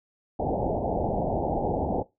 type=low-pass noise; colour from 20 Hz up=white; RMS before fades=-27 dBFS; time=0.39-2.03 s; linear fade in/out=10 ms; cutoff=850 Hz; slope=96 dB/octave; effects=noise-tail reverb RT60 0.2 s tail -19 dB re dry